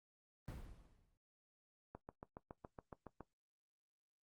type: noise with exponential decay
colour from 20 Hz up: brown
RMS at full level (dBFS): -44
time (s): 0.48-1.17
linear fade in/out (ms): 0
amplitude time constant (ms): 150
type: click train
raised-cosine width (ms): 1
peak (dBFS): -35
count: 10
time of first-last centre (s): 1.95-3.207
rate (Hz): 7.16
effects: noise-tail reverb RT60 0.1 s tail -17 dB re dry + Opus 24 kbps